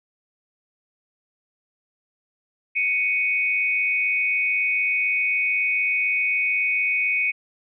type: tone pair together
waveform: sine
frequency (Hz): 2226 / 2499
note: C#7 / D#7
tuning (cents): +7 / +7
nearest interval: major second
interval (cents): 200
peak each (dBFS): -22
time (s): 2.75-7.32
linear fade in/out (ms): 20
effects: none